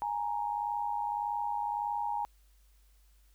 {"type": "tone pair together", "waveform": "sine", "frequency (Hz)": [830.6, 932.3], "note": ["G#5", "A#5"], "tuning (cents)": [0, 0], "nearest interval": "major second", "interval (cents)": 200, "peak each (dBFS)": [-33, -34], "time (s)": [0.02, 2.25], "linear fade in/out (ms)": 0, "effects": ["added 50 Hz sine -60 dBFS peak until 3.34 s", "white hiss -71 dBFS RMS until 3.34 s"]}